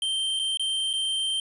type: tone with dropouts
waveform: square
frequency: 3136 Hz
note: G7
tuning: in tune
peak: -25 dBFS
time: 0.02-1.4 s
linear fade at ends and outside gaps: 2 ms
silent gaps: 0.392-0.396 / 0.573-0.595 / 0.931-0.936 s
effects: resampled to 24000 Hz + 10-bit